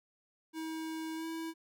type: tone with pitch glide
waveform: square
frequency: 320 to 325.8 Hz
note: D#4 to E4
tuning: +49 to -20 cents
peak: -38 dBFS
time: 0.53-1.54 s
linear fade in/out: 50 ms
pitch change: +31 cents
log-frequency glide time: 1.15-1.26 s
effects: none